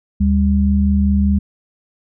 sine tone pair together, 74.83 / 200 Hz, D2 / G3, +33 / +35 cents, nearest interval octave + perfect fourth, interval 1702 cents, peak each -14 dBFS, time 0.2-1.39 s, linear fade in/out 10 ms, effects none

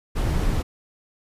brown noise, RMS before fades -22 dBFS, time 0.15-0.63 s, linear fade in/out 20 ms, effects resampled to 32000 Hz

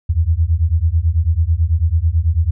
sine beating tone pair, 77.78 / 86.88 Hz, D#2 / F2, 0 / -8 cents, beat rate 9.1 Hz, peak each -15 dBFS, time 0.09-2.51 s, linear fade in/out 10 ms, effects none

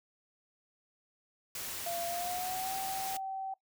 white noise, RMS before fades -40 dBFS, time 1.55-3.17 s, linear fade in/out 2 ms
sine tone with pitch glide, 686 to 770 Hz, F5 to G5, -31 to -31 cents, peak -35 dBFS, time 1.86-3.54 s, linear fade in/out 5 ms, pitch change +200 cents, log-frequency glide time 2.06-2.73 s
effects noise-tail reverb RT60 0.1 s tail -20 dB re dry

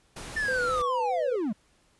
pink noise, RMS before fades -40 dBFS, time 0.16-0.82 s, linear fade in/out 5 ms
triangle linear sweep, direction down, 1800 to 187.6 Hz, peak -24 dBFS, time 0.36-1.53 s, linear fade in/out 10 ms
sine tone with vibrato, 502 Hz, B4, 28 cents sharp, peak -29 dBFS, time 0.48-1.36 s, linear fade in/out 5 ms, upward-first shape square, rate 4.8 Hz, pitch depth 31 cents each way
effects pink hiss -65 dBFS RMS until 1.99 s + resampled to 24000 Hz

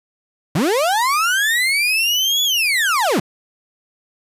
35% pulse linear two-way sweep, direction up then down, 129.3 to 3440 to 134.1 Hz, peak -13 dBFS, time 0.55-3.2 s, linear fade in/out 5 ms, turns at 2.43 s, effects resampled to 32000 Hz

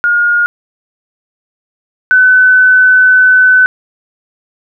sine tone pair in turn, 1427 / 1508.4 Hz, F6 / F#6, +37 / +33 cents, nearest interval minor second, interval 96 cents, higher second, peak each -7 / -3 dBFS, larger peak second, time 0.04-0.46 / 2.11-3.66 s, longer second, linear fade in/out 0 ms, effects none

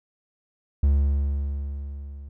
triangle tone with level ramp, 70.4 Hz, C#2, 27 cents sharp, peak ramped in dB -13 to -35 dBFS, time 0.83-2.29 s, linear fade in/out 5 ms, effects none

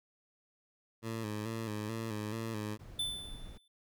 15% pulse tone with vibrato, 109.6 Hz, A2, 6 cents flat, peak -30 dBFS, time 1.02-2.78 s, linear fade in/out 50 ms, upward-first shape square, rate 2.3 Hz, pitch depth 54 cents each way
brown noise, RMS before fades -48 dBFS, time 2.79-3.58 s, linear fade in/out 10 ms
square tone with exponential decay, 3520 Hz, A7, in tune, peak -31 dBFS, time 2.99-3.68 s, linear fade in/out 5 ms, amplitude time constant 150 ms
effects none

